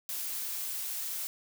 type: noise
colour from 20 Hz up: blue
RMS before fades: -36 dBFS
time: 0.09-1.27 s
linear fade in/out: 0 ms
effects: none